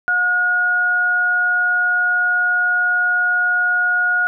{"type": "tone pair together", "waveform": "sine", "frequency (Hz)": [721.5, 1443], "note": ["F#5", "F#6"], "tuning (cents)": [-44, -44], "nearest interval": "octave", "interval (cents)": 1200, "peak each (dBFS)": [-26, -14], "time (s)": [0.08, 4.27], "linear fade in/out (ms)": 0, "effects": []}